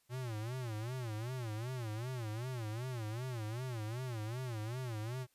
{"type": "tone with vibrato", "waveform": "square", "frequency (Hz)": 117.6, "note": "A#2", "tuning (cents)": 16, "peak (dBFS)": -39, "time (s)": [0.09, 5.27], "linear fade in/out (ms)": 50, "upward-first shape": "sine", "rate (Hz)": 2.6, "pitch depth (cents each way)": 180, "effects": ["white hiss -75 dBFS RMS until 5.34 s", "resampled to 32000 Hz"]}